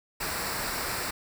pink noise with comb filter, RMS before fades -32 dBFS, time 0.2-1.11 s, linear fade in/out 10 ms, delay 0.31 ms, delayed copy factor -0.6, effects none

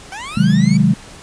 20% pulse linear sweep, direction up, 740 to 2321 Hz, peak -22 dBFS, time 0.12-0.77 s, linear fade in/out 2 ms
sine chord, Ab dominant seventh, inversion first, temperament equal with one note detuned, 129.83 / 155.56 / 185 / 207.7 Hz, C3 / Eb3 / Gb3 / Ab3, -13 / 0 / 0 / 0 cents, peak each -18 / -15 / -14 / -14 dBFS, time 0.37-0.94 s, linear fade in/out 5 ms
effects pink hiss -38 dBFS RMS until 1.22 s + resampled to 22050 Hz

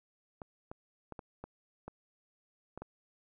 clicks, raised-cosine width 1 ms, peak -29 dBFS, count 8, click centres 0.418 / 0.715 / 1.123 / 1.192 / 1.44 / 1.88 / 2.776 / 2.82 s, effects none

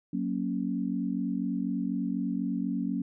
sine chord, F# major, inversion none, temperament equal, 185 / 233.1 / 277.2 Hz, F#3 / A#3 / C#4, 0 / 0 / 0 cents, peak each -32 dBFS, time 0.13-3.02 s, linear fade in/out 5 ms, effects none

